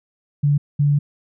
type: tone bursts at uneven times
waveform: sine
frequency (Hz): 144.6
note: D3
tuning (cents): -27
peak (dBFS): -13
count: 2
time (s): 0.43-0.58 / 0.79-0.99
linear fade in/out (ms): 10
effects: none